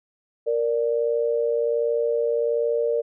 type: tone pair together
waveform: sine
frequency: 466.7 / 588 Hz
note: A#4 / D5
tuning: +2 / +2 cents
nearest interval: major third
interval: 400 cents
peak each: -21 / -25 dBFS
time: 0.46-3.02 s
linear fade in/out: 20 ms
effects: none